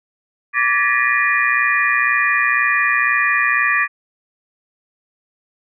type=tone cluster; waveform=sine; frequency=1161 / 1707 / 1831 / 1953 / 2417 Hz; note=D6 / G#6 / A#6 / B6 / D7; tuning=-20 / +47 / -32 / -20 / +49 cents; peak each=-20 dBFS; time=0.53-3.88 s; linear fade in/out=50 ms; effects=none